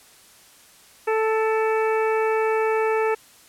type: harmonic tone with a mistuned harmonic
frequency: 440 Hz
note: A4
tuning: in tune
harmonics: 1 / 2 / 3 / 4 / 5 / 6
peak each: -20 / -26 / -30 / -32 / -34 / -36 dBFS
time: 1.07-3.15 s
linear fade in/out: 10 ms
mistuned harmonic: 5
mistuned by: +44 cents
effects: white hiss -51 dBFS RMS until 3.48 s + low-pass 12000 Hz 12 dB/octave